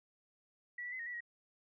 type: tone with pitch steps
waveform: sine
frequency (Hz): 1945 / 1957 / 2037 / 1862 / 1952 / 1896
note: B6 / B6 / C7 / A#6 / B6 / A#6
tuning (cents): -27 / -16 / -47 / -2 / -21 / +29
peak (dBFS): -40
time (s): 0.78-1.206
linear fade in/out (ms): 5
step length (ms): 71
effects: none